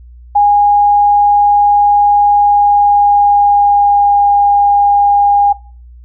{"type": "tone with pitch glide", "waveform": "sine", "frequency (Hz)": [820, 812.5], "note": ["G#5", "G#5"], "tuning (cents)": [-22, -38], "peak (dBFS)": -5, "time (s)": [0.35, 5.53], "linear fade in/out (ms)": 10, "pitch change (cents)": -16, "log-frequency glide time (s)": [2.35, 4.26], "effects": ["noise-tail reverb RT60 0.4 s tail -20 dB re dry", "added 60 Hz sine -33 dBFS peak until 6.04 s"]}